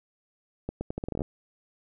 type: accelerating click train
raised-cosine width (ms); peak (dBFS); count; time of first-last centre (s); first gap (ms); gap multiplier
2; -18; 12; 0.69-1.219; 120; 0.79
effects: none